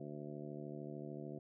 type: harmonic tone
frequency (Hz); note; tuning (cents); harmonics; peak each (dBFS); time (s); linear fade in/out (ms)
73.42; D2; 0; 2 / 3 / 4 / 5 / 6 / 7 / 8 / 9; -49 / -51 / -51 / -50 / -60 / -55 / -62 / -55; 0-1.39; 5
effects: none